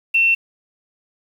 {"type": "tone with quantisation", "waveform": "sine", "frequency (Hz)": 2700, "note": "E7", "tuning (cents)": 41, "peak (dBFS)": -12, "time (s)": [0.14, 0.35], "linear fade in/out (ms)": 10, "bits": 7, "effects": []}